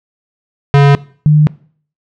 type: tone pair in turn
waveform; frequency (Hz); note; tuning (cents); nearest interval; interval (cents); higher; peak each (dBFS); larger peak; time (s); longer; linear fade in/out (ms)
square / sine; 141.4 / 151.2; C#3 / D#3; +35 / -49; minor second; 116; second; -4; neither; 0.74-0.95 / 1.26-1.47; neither; 0
effects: noise-tail reverb RT60 0.5 s tail -21 dB re dry + low-pass 3000 Hz 12 dB/octave